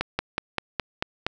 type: slowing click train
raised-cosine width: 0.3 ms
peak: -8 dBFS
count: 7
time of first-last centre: 0.01-1.266 s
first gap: 180 ms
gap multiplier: 1.06
effects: none